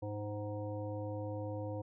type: harmonic tone with a mistuned harmonic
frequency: 103.83 Hz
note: G#2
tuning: in tune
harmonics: 1 / 3 / 5 / 7 / 9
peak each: -40 / -44 / -42 / -51 / -52 dBFS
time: 0.02-1.82 s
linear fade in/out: 10 ms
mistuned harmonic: 7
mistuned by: +41 cents
effects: none